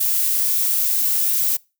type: noise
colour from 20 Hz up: violet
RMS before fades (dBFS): -19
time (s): 0-1.57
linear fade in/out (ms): 10
effects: noise-tail reverb RT60 0.3 s tail -25 dB re dry